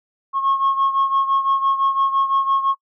sine beating tone pair, 1087 / 1092.9 Hz, C#6 / C#6, -34 / -25 cents, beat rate 5.9 Hz, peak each -16 / -21 dBFS, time 0.33-2.75 s, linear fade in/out 50 ms, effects noise-tail reverb RT60 0.1 s tail -22 dB re dry + tanh soft clip ceiling -11 dBFS

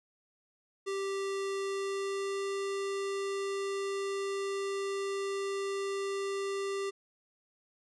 square tone with pitch glide, 392 to 394.3 Hz, G4 to G4, 0 to +10 cents, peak -33 dBFS, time 0.86-6.91 s, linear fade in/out 20 ms, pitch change +10 cents, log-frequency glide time 1.6-2.45 s, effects resampled to 22050 Hz

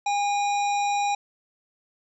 harmonic tone with a mistuned harmonic, 814 Hz, G#5, 35 cents flat, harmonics 1 / 3 / 5 / 7 / 9, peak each -22 / -32 / -36 / -39 / -41 dBFS, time 0.06-1.15 s, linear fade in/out 5 ms, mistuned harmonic 5, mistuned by -74 cents, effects none

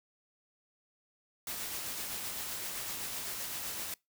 white noise with tremolo, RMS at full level -38 dBFS, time 1.47-3.94 s, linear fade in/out 2 ms, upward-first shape sine, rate 7.8 Hz, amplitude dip 25%, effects noise-tail reverb RT60 0.2 s tail -24 dB re dry

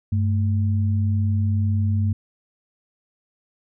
sine tone pair together, 98 / 220 Hz, G2 / A3, 0 / 0 cents, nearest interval octave + major second, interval 1400 cents, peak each -18 / -27 dBFS, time 0.12-2.13 s, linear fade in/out 5 ms, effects none

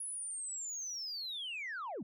sine linear sweep, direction down, 10500 to 155.3 Hz, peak -37 dBFS, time 0-2.03 s, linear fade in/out 5 ms, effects tanh soft clip ceiling -36 dBFS

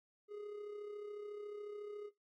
triangle tone with amplitude modulation, 415.3 Hz, G#4, in tune, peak -40 dBFS, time 0.28-2.11 s, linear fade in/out 50 ms, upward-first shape sine, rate 34 Hz, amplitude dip 50%, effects noise-tail reverb RT60 0.2 s tail -19 dB re dry

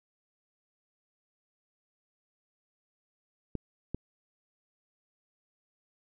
clicks, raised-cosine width 3 ms, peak -20 dBFS, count 2, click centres 3.553 / 3.946 s, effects none

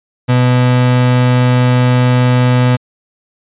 35% pulse tone, 124.8 Hz, B2, 19 cents sharp, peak -6 dBFS, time 0.28-2.77 s, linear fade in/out 20 ms, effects resampled to 8000 Hz

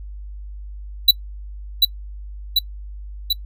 square tone with echo, 3951 Hz, B7, in tune, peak -7 dBFS, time 1.08-1.11 s, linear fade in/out 5 ms, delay 740 ms, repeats 3, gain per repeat -3 dB, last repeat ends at 3.33 s, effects noise-tail reverb RT60 0.1 s tail -24 dB re dry + added 50 Hz sine -31 dBFS peak until 3.45 s

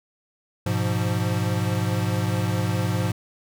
square chord, F diminished, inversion first, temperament equal, 103.83 / 123.47 / 174.61 Hz, Ab2 / Cb3 / F3, 0 / 0 / 0 cents, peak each -25 / -28 / -28 dBFS, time 0.66-3.12 s, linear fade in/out 5 ms, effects none

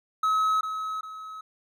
triangle tone with echo, 1283 Hz, E6, 47 cents flat, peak -19 dBFS, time 0.23-0.61 s, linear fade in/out 5 ms, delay 400 ms, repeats 2, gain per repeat -8 dB, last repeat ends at 1.41 s, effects none

